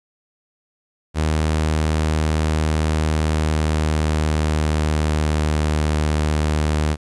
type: tone with pitch glide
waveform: sawtooth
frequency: 77.78 to 76.27 Hz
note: D#2 to D#2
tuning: 0 to -34 cents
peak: -13 dBFS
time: 1.14-6.97 s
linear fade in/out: 50 ms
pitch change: -34 cents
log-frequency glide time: 3.07-5.8 s
effects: resampled to 24000 Hz + 9-bit